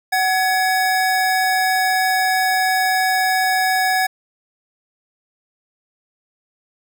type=tone pair together; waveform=square; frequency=749.5 / 1684 Hz; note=F#5 / G#6; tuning=+22 / +24 cents; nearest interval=octave + major second; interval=1402 cents; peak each=-18 / -20 dBFS; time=0.12-4.07 s; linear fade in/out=10 ms; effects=none